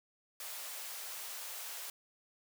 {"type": "high-pass noise", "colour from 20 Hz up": "white", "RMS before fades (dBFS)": -44, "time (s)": [0.4, 1.9], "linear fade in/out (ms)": 2, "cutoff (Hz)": 490, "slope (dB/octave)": 24, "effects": []}